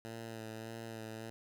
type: tone with vibrato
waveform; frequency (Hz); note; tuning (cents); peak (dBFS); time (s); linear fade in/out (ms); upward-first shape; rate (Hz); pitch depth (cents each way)
10% pulse; 112.6; A2; +40; -35; 0.05-1.3; 0; sine; 1.7; 28
effects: none